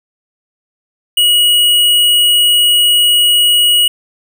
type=tone with hard clipping; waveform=sine; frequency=2906 Hz; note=F#7; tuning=32 cents flat; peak=-8 dBFS; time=1.17-3.88 s; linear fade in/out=5 ms; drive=14 dB; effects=none

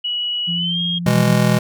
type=tone with pitch glide; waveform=sine; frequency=2927 to 3248 Hz; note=F#7 to G#7; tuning=-19 to -39 cents; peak=-19 dBFS; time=0.04-0.99 s; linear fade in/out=10 ms; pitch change=+180 cents; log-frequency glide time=0.55-0.8 s
type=tone with vibrato; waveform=sine; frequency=172.8 Hz; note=F3; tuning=18 cents flat; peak=-22 dBFS; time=0.47-1.38 s; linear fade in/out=20 ms; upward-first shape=triangle; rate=13 Hz; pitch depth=10 cents each way
type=chord; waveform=square; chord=E major; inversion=second; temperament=just; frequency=123.61 / 164.81 / 206 Hz; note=B2 / E3 / G#3; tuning=+2 / 0 / -14 cents; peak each=-18 dBFS; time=1.06-1.59 s; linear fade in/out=5 ms
effects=none

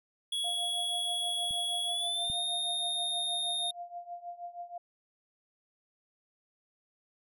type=tone with pitch glide; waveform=square; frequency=3351 to 3675 Hz; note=G#7 to A#7; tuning=+15 to -25 cents; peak=-31 dBFS; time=0.32-3.71 s; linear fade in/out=5 ms; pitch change=+160 cents; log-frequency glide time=1.86-2.38 s
type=tone with tremolo; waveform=sine; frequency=698.5 Hz; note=F5; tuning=in tune; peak=-36 dBFS; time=0.44-4.78 s; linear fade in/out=5 ms; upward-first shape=triangle; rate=6.3 Hz; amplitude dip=90%
type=clicks; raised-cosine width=5 ms; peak=-37 / -31 dBFS; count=2; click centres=1.509 / 2.3 s
effects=none

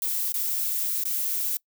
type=noise with dropouts; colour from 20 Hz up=violet; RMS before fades=-27 dBFS; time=0.02-1.57 s; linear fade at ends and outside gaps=1 ms; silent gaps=0.321-0.341 / 1.037-1.053 s; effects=noise-tail reverb RT60 0.1 s tail -24 dB re dry

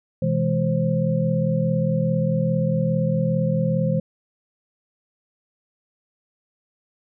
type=tone cluster; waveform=sine; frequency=126.1 / 163.6 / 208.4 / 527 Hz; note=B2 / E3 / G#3 / C5; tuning=+36 / -13 / +6 / +12 cents; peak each=-25 / -21 / -26 / -25 dBFS; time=0.22-4 s; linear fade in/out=5 ms; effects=none

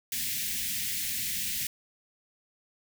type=band-stop noise; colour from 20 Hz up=white; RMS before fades=-32 dBFS; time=0.12-1.67 s; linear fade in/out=2 ms; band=260 to 1800 Hz; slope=48 dB/octave; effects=none

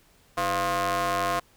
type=ring-modulated tone; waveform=sawtooth; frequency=185 Hz; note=F#3; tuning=in tune; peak=-17 dBFS; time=0.37-1.4 s; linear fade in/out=10 ms; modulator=878 Hz; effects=pink hiss -60 dBFS RMS until 1.56 s

